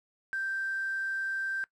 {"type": "tone with quantisation", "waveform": "sine", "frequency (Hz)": 1568, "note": "G6", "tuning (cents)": 0, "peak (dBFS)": -30, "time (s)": [0.33, 1.64], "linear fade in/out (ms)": 0, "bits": 8, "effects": ["noise-tail reverb RT60 0.1 s tail -20 dB re dry", "low-pass 7000 Hz 12 dB/octave"]}